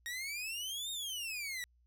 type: exponential two-way sweep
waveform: sawtooth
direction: up then down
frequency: 1864.7 to 3729 to 1916 Hz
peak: -35 dBFS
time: 0.06-1.64 s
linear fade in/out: 0 ms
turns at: 0.91 s
effects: added 60 Hz sine -66 dBFS peak until 1.86 s